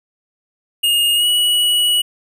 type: tone with pitch glide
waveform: square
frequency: 2846 to 2928 Hz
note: F7 to F#7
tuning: +32 to -19 cents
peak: -13 dBFS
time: 0.83-2.02 s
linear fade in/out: 10 ms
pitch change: +49 cents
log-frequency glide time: 1.15-1.26 s
effects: none